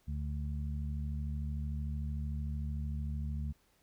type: harmonic tone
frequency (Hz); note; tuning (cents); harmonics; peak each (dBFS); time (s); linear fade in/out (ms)
73.3; D2; -3; 1 / 2 / 3; -35 / -41 / -45; 0.07-3.53; 20
effects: pink hiss -71 dBFS RMS until 3.82 s